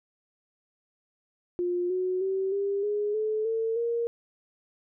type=tone with pitch steps; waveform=sine; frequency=354 / 368.4 / 383.4 / 399 / 415.2 / 432.1 / 449.6 / 467.9 Hz; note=F4 / F#4 / G4 / G4 / G#4 / A4 / A4 / A#4; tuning=+23 / -7 / -38 / +31 / 0 / -31 / +37 / +6 cents; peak=-25 dBFS; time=1.59-4.07 s; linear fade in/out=0 ms; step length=310 ms; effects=none